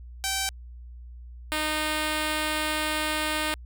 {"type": "tone pair in turn", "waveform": "5% pulse", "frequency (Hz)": [775, 307.6], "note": ["G5", "D#4"], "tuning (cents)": [-20, -20], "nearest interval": "octave + major third", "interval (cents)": 1600, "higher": "first", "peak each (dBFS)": -14, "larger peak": "neither", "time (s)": [[0.24, 0.49], [1.52, 3.54]], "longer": "second", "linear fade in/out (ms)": 0, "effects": ["added 60 Hz sine -40 dBFS peak until 3.65 s"]}